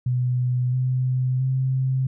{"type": "tone with pitch steps", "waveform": "sine", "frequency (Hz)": [125, 128.07, 131.21], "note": ["B2", "C3", "C3"], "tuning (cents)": [21, -37, 5], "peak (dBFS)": -19, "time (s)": [0.06, 2.07], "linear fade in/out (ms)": 5, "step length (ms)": 670, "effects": []}